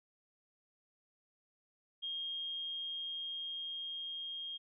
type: tone with level ramp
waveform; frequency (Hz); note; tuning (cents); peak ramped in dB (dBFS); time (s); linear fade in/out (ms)
sine; 3234; G#7; -47; -37 to -40; 2.02-4.58; 20
effects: none